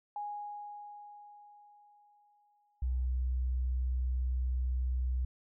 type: tone with exponential decay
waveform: sine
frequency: 827 Hz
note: G#5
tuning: 8 cents flat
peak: -35 dBFS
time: 0.16-3.06 s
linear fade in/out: 2 ms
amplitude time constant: 630 ms
type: tone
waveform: sine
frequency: 63 Hz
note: B1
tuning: 35 cents sharp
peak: -29 dBFS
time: 2.82-5.25 s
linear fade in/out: 5 ms
effects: none